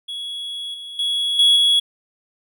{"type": "tone with level steps", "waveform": "triangle", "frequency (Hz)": 3353, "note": "G#7", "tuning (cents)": 16, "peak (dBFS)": [-25, -30, -17, -9, -11], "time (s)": [0.08, 1.8], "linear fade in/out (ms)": 10, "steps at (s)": [0.74, 0.99, 1.39, 1.56], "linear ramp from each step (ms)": 2, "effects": []}